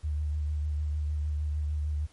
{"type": "tone with vibrato", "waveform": "sine", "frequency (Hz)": 75, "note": "D2", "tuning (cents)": 37, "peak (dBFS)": -27, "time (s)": [0.03, 2.07], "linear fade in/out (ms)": 20, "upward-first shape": "sine", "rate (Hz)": 6.6, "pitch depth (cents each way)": 26, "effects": ["pink hiss -61 dBFS RMS until 2.12 s", "MP3 48 kbps"]}